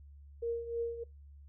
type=tone with tremolo; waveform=sine; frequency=466.6 Hz; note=A#4; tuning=2 cents sharp; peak=-30 dBFS; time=0.42-1.04 s; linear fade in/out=10 ms; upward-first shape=triangle; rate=3.2 Hz; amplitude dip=75%; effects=noise-tail reverb RT60 0.2 s tail -23 dB re dry + added 71 Hz sine -51 dBFS peak until 1.48 s